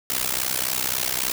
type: noise with amplitude modulation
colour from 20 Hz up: white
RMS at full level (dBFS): -21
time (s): 0.1-1.32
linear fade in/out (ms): 0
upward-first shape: sine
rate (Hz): 63.6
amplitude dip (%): 95
effects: none